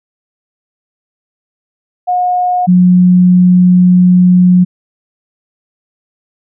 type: tone pair in turn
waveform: sine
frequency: 722 / 180.5 Hz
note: F#5 / F#3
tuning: -43 / -43 cents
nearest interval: 2 octaves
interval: 2400 cents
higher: first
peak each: -9 / -3 dBFS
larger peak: second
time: 2.07-2.67 / 2.67-4.65 s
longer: second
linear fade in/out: 20 ms
effects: none